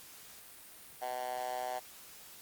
10% pulse tone with high-pass filter, 125.7 Hz, B2, 31 cents sharp, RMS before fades -38 dBFS, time 1.01-1.8 s, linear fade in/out 20 ms, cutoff 720 Hz, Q 4.9, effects white hiss -53 dBFS RMS until 2.41 s + Opus 48 kbps

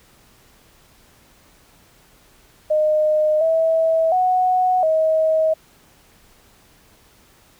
sine tone with pitch steps, 614 / 649 / 737 / 635 Hz, D#5 / E5 / F#5 / D#5, -23 / -27 / -7 / +35 cents, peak -14 dBFS, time 2.7-5.54 s, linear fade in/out 10 ms, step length 710 ms, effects pink hiss -53 dBFS RMS until 7.59 s

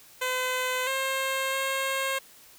10% pulse tone with pitch steps, 509 / 533 / 537 Hz, C5 / C5 / C5, -48 / +32 / +45 cents, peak -18 dBFS, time 0.21-2.19 s, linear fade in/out 10 ms, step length 660 ms, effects white hiss -53 dBFS RMS until 2.58 s

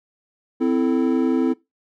triangle chord, A minor, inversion first, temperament equal with one note detuned, 258.8 / 329.6 / 440 Hz, C4 / E4 / A4, -19 / 0 / 0 cents, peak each -17 / -19 / -23 dBFS, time 0.6-1.54 s, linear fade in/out 20 ms, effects noise-tail reverb RT60 0.2 s tail -20 dB re dry

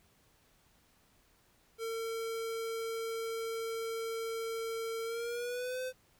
square tone with pitch glide, 453.4 to 511.9 Hz, A#4 to C5, -48 to -38 cents, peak -36 dBFS, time 1.78-5.93 s, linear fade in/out 50 ms, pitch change +210 cents, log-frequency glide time 5.03-5.81 s, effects pink hiss -68 dBFS RMS until 6.19 s

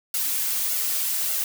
blue noise with flanger, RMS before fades -25 dBFS, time 0.14-1.44 s, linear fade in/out 2 ms, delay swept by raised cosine 1.4 to 5.3 ms, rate 1.7 Hz, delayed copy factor +0.75, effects none

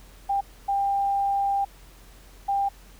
sine tone bursts at uneven times, 795 Hz, G5, 24 cents sharp, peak -21 dBFS, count 3, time 0.29-0.41 / 0.68-1.65 / 2.48-2.69 s, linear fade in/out 10 ms, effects added 45 Hz sine -48 dBFS peak until 2.99 s + pink hiss -53 dBFS RMS until 2.99 s

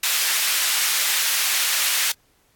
pink high-pass noise, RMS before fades -21 dBFS, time 0.03-2.12 s, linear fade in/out 5 ms, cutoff 2000 Hz, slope 12 dB/octave, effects pink hiss -61 dBFS RMS until 2.55 s + AAC 64 kbps

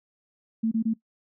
sine tone bursts, 224.2 Hz, A3, 33 cents sharp, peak -21 dBFS, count 3, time 0.63-0.938 s, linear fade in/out 10 ms, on 86 ms, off 25 ms, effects noise-tail reverb RT60 0.1 s tail -18 dB re dry

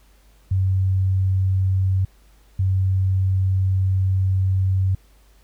sine tone pair in turn, 94.8 / 94.8 Hz, F#2 / F#2, +43 / +43 cents, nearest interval unison, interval 0 cents, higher neither, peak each -16 dBFS, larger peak neither, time 0.51-2.05 / 2.59-4.95 s, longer second, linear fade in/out 5 ms, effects added 50 Hz sine -51 dBFS peak until 5.43 s + pink hiss -59 dBFS RMS until 5.43 s

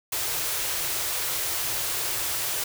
white band-stop noise, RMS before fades -28 dBFS, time 0.12-2.64 s, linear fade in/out 5 ms, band 160 to 300 Hz, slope 96 dB/octave, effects none

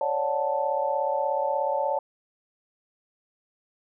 sine chord, D major seventh, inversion third, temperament just, 550.6 / 587.3 / 734.2 / 881 Hz, C#5 / D5 / F#5 / A5, -12 / 0 / -14 / +2 cents, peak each -28 / -29 / -33 / -27 dBFS, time 0.01-1.99 s, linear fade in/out 2 ms, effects none

